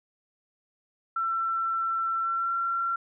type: tone with pitch glide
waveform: sine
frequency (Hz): 1344 to 1364.3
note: E6 to F6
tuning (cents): +33 to -41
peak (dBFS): -25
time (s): 1.16-2.96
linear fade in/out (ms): 5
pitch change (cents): +26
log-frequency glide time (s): 2.2-2.54
effects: none